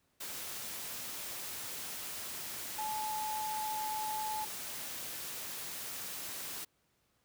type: tone in noise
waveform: sine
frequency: 861 Hz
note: A5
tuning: 38 cents flat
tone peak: -35 dBFS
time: 2.78-4.45 s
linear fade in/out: 10 ms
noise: white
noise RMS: -42 dBFS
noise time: 0.2-6.65 s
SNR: +4 dB
effects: pink hiss -75 dBFS RMS until 7.24 s + high-pass 60 Hz 12 dB/octave